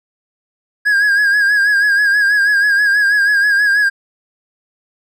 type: tone with vibrato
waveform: triangle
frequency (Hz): 1643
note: G#6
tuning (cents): -19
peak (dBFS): -8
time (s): 0.85-3.9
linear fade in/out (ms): 20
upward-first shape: sine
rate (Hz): 6.2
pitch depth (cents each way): 56
effects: none